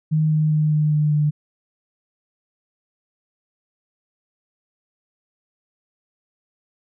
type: tone with pitch steps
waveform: sine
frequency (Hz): 155.56 / 154.31 / 153.06 / 151.83 / 150.61 / 149.4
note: D#3 / D#3 / D#3 / D#3 / D3 / D3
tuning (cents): 0 / -14 / -28 / -42 / +44 / +30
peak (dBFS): -15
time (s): 0.11-1.31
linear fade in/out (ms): 20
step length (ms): 200
effects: none